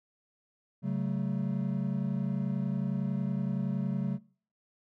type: chord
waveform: triangle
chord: F# minor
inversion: second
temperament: equal with one note detuned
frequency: 138.59 / 189.1 / 220 Hz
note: C#3 / F#3 / A3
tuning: 0 / +38 / 0 cents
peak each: -31 / -30 / -34 dBFS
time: 0.82-4.19 s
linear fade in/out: 50 ms
effects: noise-tail reverb RT60 0.5 s tail -24 dB re dry